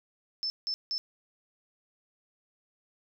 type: tone bursts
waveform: sine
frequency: 5274 Hz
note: E8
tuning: in tune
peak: -29 dBFS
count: 3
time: 0.43-0.98 s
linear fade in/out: 0 ms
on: 70 ms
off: 170 ms
effects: none